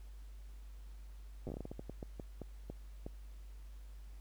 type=slowing click train; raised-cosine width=2 ms; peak=-30 dBFS; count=17; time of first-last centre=1.47-3.065 s; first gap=8 ms; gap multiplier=1.29; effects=added 50 Hz sine -48 dBFS peak until 4.2 s + pink hiss -68 dBFS RMS until 4.2 s